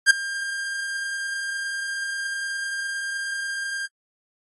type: tone with ADSR envelope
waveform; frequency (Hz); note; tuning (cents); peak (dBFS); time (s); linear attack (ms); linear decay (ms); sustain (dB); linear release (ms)
45% pulse; 1600; G6; +35; -8; 0.06-3.88; 44; 9; -19; 36
effects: AAC 32 kbps